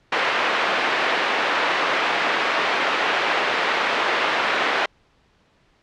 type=band-pass noise; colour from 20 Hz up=white; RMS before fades=-21 dBFS; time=0.12-4.86 s; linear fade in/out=5 ms; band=420 to 2200 Hz; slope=12 dB/octave; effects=pink hiss -60 dBFS RMS until 5.82 s + low-pass 4000 Hz 12 dB/octave